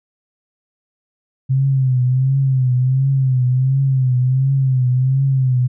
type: tone with vibrato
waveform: sine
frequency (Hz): 130.81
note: C3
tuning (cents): 0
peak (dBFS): -12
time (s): 1.49-5.68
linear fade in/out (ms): 20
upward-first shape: triangle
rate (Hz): 1.4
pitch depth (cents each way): 87
effects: none